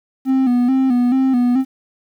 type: tone with vibrato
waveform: triangle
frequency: 254.2 Hz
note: C4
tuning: 50 cents flat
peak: -10 dBFS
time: 0.25-1.65 s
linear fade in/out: 50 ms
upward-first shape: square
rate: 2.3 Hz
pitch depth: 66 cents each way
effects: 8-bit